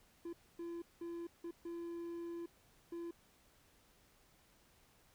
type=tone bursts at uneven times; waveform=triangle; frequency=340.2 Hz; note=F4; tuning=45 cents flat; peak=-40 dBFS; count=6; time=0.25-0.33 / 0.59-0.82 / 1.01-1.27 / 1.44-1.51 / 1.65-2.46 / 2.92-3.11 s; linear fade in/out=5 ms; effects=pink hiss -69 dBFS RMS until 5.14 s